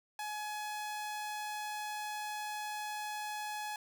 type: tone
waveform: sawtooth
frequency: 844 Hz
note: G#5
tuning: 28 cents sharp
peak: -34 dBFS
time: 0.19-3.76 s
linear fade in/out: 2 ms
effects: none